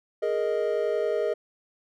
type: chord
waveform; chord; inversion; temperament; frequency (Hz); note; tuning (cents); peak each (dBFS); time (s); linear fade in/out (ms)
triangle; Ab suspended second; none; equal; 415.3 / 466.2 / 622.3; Ab4 / Bb4 / Eb5; 0 / 0 / 0; -26; 0.22-1.34; 10
effects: none